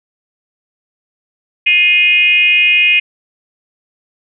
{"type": "tone with frequency modulation", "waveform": "sine", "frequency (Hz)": 2489, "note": "D#7", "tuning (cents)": 0, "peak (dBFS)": -7, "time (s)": [1.66, 3], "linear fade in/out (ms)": 10, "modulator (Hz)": 369, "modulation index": 0.74, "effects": []}